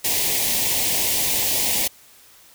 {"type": "band-stop noise", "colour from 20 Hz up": "white", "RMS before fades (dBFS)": -21, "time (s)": [0.04, 1.88], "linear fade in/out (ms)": 10, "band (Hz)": [970, 1900], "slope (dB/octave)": 48, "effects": ["white hiss -50 dBFS RMS until 2.54 s"]}